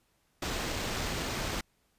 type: noise with sample-and-hold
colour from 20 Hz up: pink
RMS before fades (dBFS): -34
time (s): 0.42-1.61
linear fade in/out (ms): 5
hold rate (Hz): 11025
effects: pink hiss -72 dBFS RMS until 1.98 s + resampled to 32000 Hz